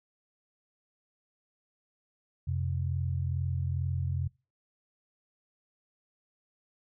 sine tone pair together, 88.52 / 130.81 Hz, F2 / C3, +24 / 0 cents, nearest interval perfect fifth, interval 676 cents, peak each -30 / -32 dBFS, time 2.47-4.28 s, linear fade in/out 10 ms, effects noise-tail reverb RT60 0.3 s tail -24 dB re dry

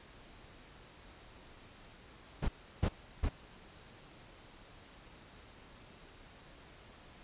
brown noise bursts, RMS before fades -30 dBFS, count 3, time 2.42-3.292 s, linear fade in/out 10 ms, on 64 ms, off 340 ms, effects pink hiss -56 dBFS RMS until 7.23 s + resampled to 8000 Hz

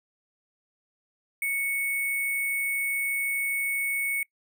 sine tone with sample-and-hold, 2217 Hz, C#7, in tune, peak -25 dBFS, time 1.42-4.23 s, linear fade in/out 2 ms, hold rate 11025 Hz, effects noise-tail reverb RT60 0.1 s tail -24 dB re dry

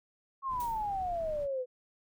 sine exponential sweep, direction down, 1100 to 493.9 Hz, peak -31 dBFS, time 0.42-1.66 s, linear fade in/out 50 ms
brown noise, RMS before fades -46 dBFS, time 0.48-1.48 s, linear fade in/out 50 ms
blue noise with exponential decay, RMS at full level -44 dBFS, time 0.6-0.94 s, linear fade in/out 1 ms, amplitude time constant 72 ms
effects none

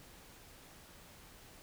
silence, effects pink hiss -57 dBFS RMS until 1.62 s

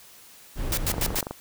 brown noise, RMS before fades -29 dBFS, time 0.55-1.19 s, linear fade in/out 50 ms
white noise bursts, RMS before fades -26 dBFS, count 4, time 0.72-1.209 s, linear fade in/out 2 ms, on 54 ms, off 91 ms
click train, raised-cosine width 1 ms, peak -17 dBFS, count 11, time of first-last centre 0.9-1.31 s, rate 24.4 Hz
effects white hiss -50 dBFS RMS until 1.4 s

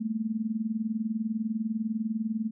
sine tone with tremolo, 220.5 Hz, A3, 4 cents sharp, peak -24 dBFS, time 0-2.51 s, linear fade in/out 20 ms, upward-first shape sine, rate 20 Hz, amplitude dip 80%, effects none

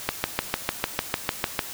click train, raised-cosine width 0.3 ms, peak -5 dBFS, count 11, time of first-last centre 0.09-1.592 s, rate 6.66 Hz, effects white hiss -37 dBFS RMS until 1.73 s

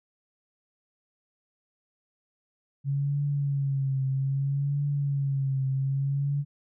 sine tone with vibrato, 138.5 Hz, C#3, 1 cent flat, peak -24 dBFS, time 2.84-6.45 s, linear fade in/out 50 ms, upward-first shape triangle, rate 0.62 Hz, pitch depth 69 cents each way, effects none

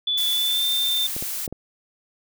sine tone with pitch glide, 3466 to 3582 Hz, A7 to A7, -27 to +30 cents, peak -20 dBFS, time 0.07-1.07 s, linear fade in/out 5 ms, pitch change +57 cents, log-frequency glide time 0.32-0.65 s
blue noise, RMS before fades -29 dBFS, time 0.17-1.47 s, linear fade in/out 10 ms
clicks, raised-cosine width 2 ms, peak -20 dBFS, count 4, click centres 1.165 / 1.225 / 1.478 / 1.526 s
effects none

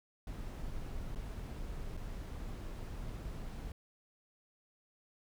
brown noise with dropouts, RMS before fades -42 dBFS, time 0.27-3.72 s, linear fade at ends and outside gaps 2 ms, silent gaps 1.149-1.157 / 1.969-1.973 s, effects none

